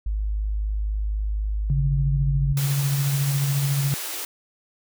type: tone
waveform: sine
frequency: 52 Hz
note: G#1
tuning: 3 cents sharp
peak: -22 dBFS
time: 0.06-2.53 s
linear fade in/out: 5 ms
type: tone with tremolo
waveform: sine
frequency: 139.6 Hz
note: C#3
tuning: 13 cents sharp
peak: -18 dBFS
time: 1.7-3.94 s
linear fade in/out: 0 ms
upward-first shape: triangle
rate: 14 Hz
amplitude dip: 40%
type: high-pass noise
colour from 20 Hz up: white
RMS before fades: -31 dBFS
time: 2.57-4.25 s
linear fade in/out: 2 ms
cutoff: 300 Hz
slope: 96 dB/octave
effects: none